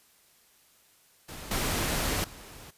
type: noise with level steps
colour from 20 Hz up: pink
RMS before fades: -42 / -29 / -47 dBFS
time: 1.28-2.71 s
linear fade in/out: 10 ms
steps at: 1.51 / 2.24 s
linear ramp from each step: 2 ms
effects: white hiss -62 dBFS RMS until 2.77 s + resampled to 32000 Hz